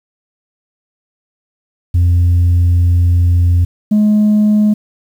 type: tone pair in turn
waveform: sine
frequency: 87.31 / 210.9 Hz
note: F2 / G#3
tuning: 0 / +27 cents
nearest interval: octave + minor third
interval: 1527 cents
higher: second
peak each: -5 dBFS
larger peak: neither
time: 1.94-3.65 / 3.91-4.74 s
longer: first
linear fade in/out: 10 ms
effects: tanh soft clip ceiling -6 dBFS + 7-bit